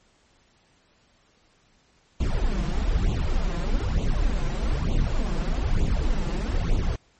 brown noise with flanger, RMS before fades -23 dBFS, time 2.2-6.96 s, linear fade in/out 5 ms, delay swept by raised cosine 0.28 to 5.88 ms, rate 1.1 Hz, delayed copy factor +0.85, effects pink hiss -62 dBFS RMS until 7.19 s + MP3 32 kbps

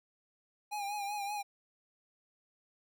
square tone with vibrato, 817 Hz, G#5, 29 cents flat, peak -36 dBFS, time 0.71-1.43 s, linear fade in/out 20 ms, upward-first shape triangle, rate 5.2 Hz, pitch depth 61 cents each way, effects none

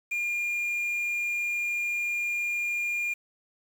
triangle tone with quantisation, 2411 Hz, D7, 45 cents sharp, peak -25 dBFS, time 0.11-3.14 s, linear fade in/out 10 ms, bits 8, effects none

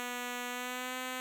5% pulse tone with pitch glide, 245.5 to 255.2 Hz, B3 to C4, -10 to -43 cents, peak -25 dBFS, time 0-1.2 s, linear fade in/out 0 ms, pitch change +67 cents, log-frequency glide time 0.48-0.97 s, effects none

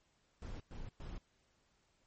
brown noise bursts, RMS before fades -45 dBFS, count 3, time 0.42-1.18 s, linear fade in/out 2 ms, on 180 ms, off 110 ms, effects pink hiss -75 dBFS RMS until 2.06 s + MP3 32 kbps

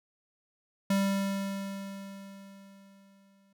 square tone with exponential decay, 196.4 Hz, G3, 4 cents sharp, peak -24 dBFS, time 0.9-3.53 s, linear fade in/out 5 ms, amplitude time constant 570 ms, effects none

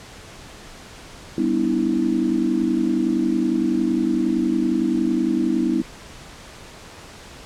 sine chord, E minor seventh, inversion first, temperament equal with one note detuned, 196 / 246.9 / 293.7 / 324.5 Hz, G3 / B3 / D4 / E4, 0 / 0 / 0 / -27 cents, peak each -26 / -22 / -25 / -21 dBFS, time 1.38-5.82 s, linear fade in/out 2 ms, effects pink hiss -41 dBFS RMS until 7.45 s + low-pass 8000 Hz 12 dB/octave

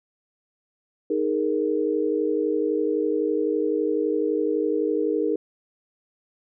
sine chord, D# suspended fourth, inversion none, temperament just, 311.1 / 414.8 / 466.7 Hz, D#4 / G#4 / A#4, 0 / -2 / +2 cents, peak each -25 dBFS, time 1.1-5.36 s, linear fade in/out 5 ms, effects none

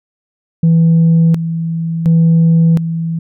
sine tone with tremolo, 164.81 Hz, E3, in tune, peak -4 dBFS, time 0.63-3.19 s, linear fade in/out 5 ms, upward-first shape square, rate 0.7 Hz, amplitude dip 70%, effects tanh soft clip ceiling -4 dBFS

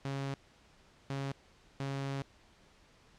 sawtooth tone bursts at uneven times, 137.4 Hz, C#3, 15 cents flat, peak -31 dBFS, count 3, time 0.05-0.34 / 1.1-1.32 / 1.8-2.22 s, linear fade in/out 2 ms, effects pink hiss -63 dBFS RMS until 3.18 s + low-pass 6000 Hz 12 dB/octave

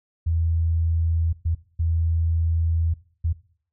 sine tone bursts at uneven times, 82.41 Hz, E2, in tune, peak -19 dBFS, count 4, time 0.26-1.33 / 1.45-1.55 / 1.79-2.94 / 3.24-3.33 s, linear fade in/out 10 ms, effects noise-tail reverb RT60 0.5 s tail -19 dB re dry

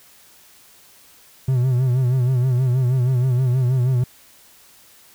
triangle tone with vibrato, 126.9 Hz, B2, 47 cents sharp, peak -13 dBFS, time 1.48-4.04 s, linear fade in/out 5 ms, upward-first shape sine, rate 6.3 Hz, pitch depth 80 cents each way, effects white hiss -50 dBFS RMS until 5.14 s

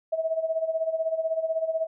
sine tone with tremolo, 646 Hz, E5, 35 cents flat, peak -21 dBFS, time 0.12-1.87 s, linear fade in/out 10 ms, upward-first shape sine, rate 16 Hz, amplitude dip 75%, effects none

